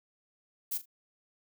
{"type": "noise with echo", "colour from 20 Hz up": "violet", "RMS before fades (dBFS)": -33, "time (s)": [0.71, 0.78], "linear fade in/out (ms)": 10, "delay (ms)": 39, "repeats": 2, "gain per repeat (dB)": -13, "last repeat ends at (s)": 0.858, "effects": []}